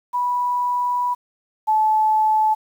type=tone pair in turn; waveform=sine; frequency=981 / 866 Hz; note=B5 / A5; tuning=-12 / -28 cents; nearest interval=major second; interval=216 cents; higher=first; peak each=-18 / -14 dBFS; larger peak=second; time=0.13-1.15 / 1.67-2.55 s; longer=first; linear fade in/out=20 ms; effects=8-bit